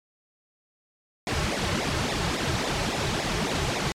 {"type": "noise with flanger", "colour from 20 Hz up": "pink", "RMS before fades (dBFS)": -26, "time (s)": [1.27, 3.92], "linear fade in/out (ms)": 0, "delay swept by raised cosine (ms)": [0.65, 4.25], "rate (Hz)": 3.6, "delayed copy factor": -0.9, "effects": ["low-pass 6000 Hz 12 dB/octave", "MP3 96 kbps"]}